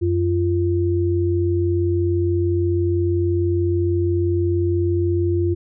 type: tone pair together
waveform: sine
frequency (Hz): 91.46 / 345.3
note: F#2 / F4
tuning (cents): -20 / -20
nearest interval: octave + major seventh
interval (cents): 2300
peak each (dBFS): -19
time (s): 0.01-5.55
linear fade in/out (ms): 20
effects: none